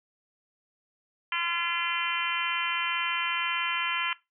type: harmonic tone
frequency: 341.9 Hz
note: F4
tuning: 37 cents flat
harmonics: 3 / 4 / 5 / 6 / 7 / 8 / 9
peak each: -34 / -34 / -34 / -34 / -34 / -34 / -34 dBFS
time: 1.32-4.13 s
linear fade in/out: 2 ms
effects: noise-tail reverb RT60 0.2 s tail -19 dB re dry